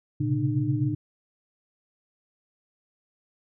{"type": "tone cluster", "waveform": "sine", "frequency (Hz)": [114.8, 130.9, 138.7, 302.3], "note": ["A#2", "C3", "C#3", "D#4"], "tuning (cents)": [-26, 1, 1, -50], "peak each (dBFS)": -28, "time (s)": [0.2, 0.95], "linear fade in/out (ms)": 10, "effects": []}